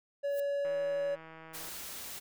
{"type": "tone", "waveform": "triangle", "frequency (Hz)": 566, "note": "C#5", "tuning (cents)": 36, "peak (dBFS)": -28, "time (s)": [0.23, 1.16], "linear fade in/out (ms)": 20}
{"type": "noise with exponential growth", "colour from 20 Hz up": "violet", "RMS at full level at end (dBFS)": -43, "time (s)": [0.24, 0.4], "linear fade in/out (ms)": 2, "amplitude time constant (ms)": 33}
{"type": "click train", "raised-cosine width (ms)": 0.5, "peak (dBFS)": -35, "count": 168, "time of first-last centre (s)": [0.65, 1.687], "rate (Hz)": 161}
{"type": "noise", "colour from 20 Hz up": "white", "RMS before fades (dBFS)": -43, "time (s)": [1.53, 2.2], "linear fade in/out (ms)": 20}
{"effects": []}